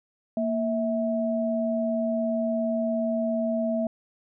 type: tone pair together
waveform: sine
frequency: 231.8 / 651 Hz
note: A#3 / E5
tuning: -10 / -22 cents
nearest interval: octave + tritone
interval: 1788 cents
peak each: -26 / -26 dBFS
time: 0.37-3.87 s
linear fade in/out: 2 ms
effects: none